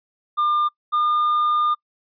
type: tone pair in turn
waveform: triangle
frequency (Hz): 1200 / 1210.4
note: D6 / D#6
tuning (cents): +37 / -48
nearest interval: unison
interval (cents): 15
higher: second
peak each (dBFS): -15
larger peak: neither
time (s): 0.37-0.69 / 0.92-1.75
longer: second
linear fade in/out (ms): 20
effects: noise-tail reverb RT60 0.1 s tail -26 dB re dry + resampled to 11025 Hz